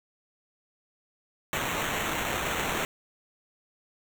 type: noise with sample-and-hold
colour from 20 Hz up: white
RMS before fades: -30 dBFS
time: 1.53-2.85 s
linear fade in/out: 0 ms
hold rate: 4900 Hz
effects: none